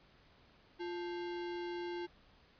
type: tone with sample-and-hold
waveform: sine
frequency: 349.2 Hz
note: F4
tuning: in tune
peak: -38 dBFS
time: 0.79-2.07 s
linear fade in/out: 20 ms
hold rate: 1225 Hz
effects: pink hiss -65 dBFS RMS until 2.59 s + resampled to 11025 Hz